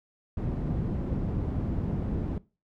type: low-pass noise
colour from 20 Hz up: white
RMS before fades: -30 dBFS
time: 0.37-2.38 s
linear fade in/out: 2 ms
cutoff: 190 Hz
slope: 12 dB/octave
effects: noise-tail reverb RT60 0.3 s tail -20 dB re dry